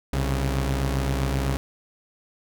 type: tone pair together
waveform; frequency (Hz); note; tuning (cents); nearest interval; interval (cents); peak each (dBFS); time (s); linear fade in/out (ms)
sawtooth; 64.8 / 137.3; C2 / C#3; -16 / -16; octave + minor second; 1300; -20 / -23; 0.13-1.57; 0
effects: none